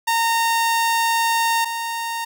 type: tone pair in turn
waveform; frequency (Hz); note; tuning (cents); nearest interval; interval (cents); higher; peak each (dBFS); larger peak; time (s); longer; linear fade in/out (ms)
sawtooth; 919 / 922.5; A#5 / A#5; -25 / -18; unison; 7; second; -13 / -20; first; 0.07-1.65 / 1.65-2.25; first; 10
effects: none